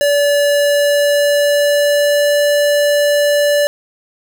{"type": "tone with pitch glide", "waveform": "square", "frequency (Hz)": [576, 582], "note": ["D5", "D5"], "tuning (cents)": [-34, -16], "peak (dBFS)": -11, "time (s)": [0.01, 3.67], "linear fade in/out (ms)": 0, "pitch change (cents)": 18, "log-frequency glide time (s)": [0.4, 2.41], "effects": []}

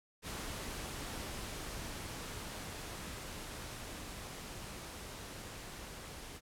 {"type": "noise with level ramp", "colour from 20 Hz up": "pink", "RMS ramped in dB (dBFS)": [-42, -48], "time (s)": [0.22, 6.41], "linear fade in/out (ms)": 50, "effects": ["low-pass 12000 Hz 12 dB/octave"]}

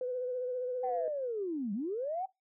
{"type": "tone with vibrato", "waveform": "sine", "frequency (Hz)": 501, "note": "B4", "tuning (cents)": 25, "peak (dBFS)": -32, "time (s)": [0.01, 1.08], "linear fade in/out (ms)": 2, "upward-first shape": "sine", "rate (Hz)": 15, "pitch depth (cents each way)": 32}
{"type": "linear two-way sweep", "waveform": "sine", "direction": "down then up", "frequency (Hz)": [784, 190.1, 784], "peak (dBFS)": -32, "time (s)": [0.83, 2.26], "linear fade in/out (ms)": 10, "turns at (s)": 1.73}
{"effects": ["noise-tail reverb RT60 0.2 s tail -21 dB re dry", "tanh soft clip ceiling -22 dBFS"]}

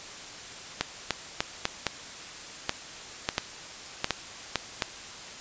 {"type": "clicks", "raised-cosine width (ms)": 0.2, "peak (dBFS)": -7, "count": 12, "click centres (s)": [0.81, 1.107, 1.405, 1.654, 1.867, 2.694, 3.289, 3.381, 4.044, 4.107, 4.557, 4.822], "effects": ["white hiss -42 dBFS RMS until 5.4 s", "resampled to 16000 Hz"]}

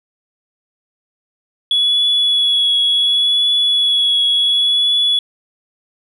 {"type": "tone with vibrato", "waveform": "sine", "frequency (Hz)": 3381, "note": "G#7", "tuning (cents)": 30, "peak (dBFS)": -10, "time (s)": [1.71, 5.19], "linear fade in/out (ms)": 2, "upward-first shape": "triangle", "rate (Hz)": 0.69, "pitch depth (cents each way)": 20, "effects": ["tanh soft clip ceiling -8 dBFS"]}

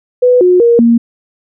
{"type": "tone with pitch steps", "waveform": "sine", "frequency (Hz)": [496.4, 361.3, 470.2, 233.4], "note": ["B4", "F#4", "A#4", "A#3"], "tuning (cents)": [9, -41, 15, 2], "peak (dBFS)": -4, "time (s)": [0.22, 0.98], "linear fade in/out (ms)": 10, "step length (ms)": 190, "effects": []}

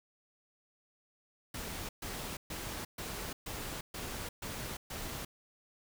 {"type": "noise bursts", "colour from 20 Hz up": "pink", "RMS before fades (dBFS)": -41, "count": 8, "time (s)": [1.54, 5.25], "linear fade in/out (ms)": 5, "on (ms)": 350, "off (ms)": 130, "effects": []}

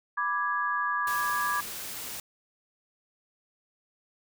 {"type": "chord", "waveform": "sine", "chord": "G# diminished", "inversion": "first", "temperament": "equal", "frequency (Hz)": [987.8, 1174.7, 1661.2], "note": ["B5", "D6", "G#6"], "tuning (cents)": [0, 0, 0], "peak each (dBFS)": [-33, -29, -30], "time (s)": [0.17, 1.61], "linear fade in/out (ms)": 10}
{"type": "noise", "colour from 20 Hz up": "white", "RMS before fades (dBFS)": -38, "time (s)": [1.07, 2.2], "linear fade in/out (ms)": 2}
{"effects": []}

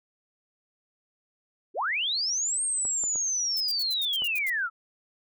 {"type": "linear two-way sweep", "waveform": "sine", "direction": "up then down", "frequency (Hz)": [293.7, 8610, 1272], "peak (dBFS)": -25, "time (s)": [1.74, 4.7], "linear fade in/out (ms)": 50, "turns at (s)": 2.63}
{"type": "clicks", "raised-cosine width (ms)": 1, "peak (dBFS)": -28, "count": 4, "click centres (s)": [2.852, 3.038, 3.157, 4.221]}
{"type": "noise bursts", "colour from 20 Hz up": "violet", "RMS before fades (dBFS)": -37, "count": 9, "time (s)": [3.57, 4.498], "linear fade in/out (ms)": 0, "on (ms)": 32, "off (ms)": 80}
{"effects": []}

